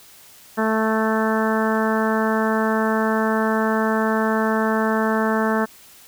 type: harmonic tone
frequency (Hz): 220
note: A3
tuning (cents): 0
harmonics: 1 / 2 / 3 / 4 / 5 / 6 / 7 / 8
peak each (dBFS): -21 / -24 / -26 / -27 / -28 / -29 / -29 / -30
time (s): 0.57-5.66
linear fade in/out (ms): 20
effects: white hiss -47 dBFS RMS until 6.07 s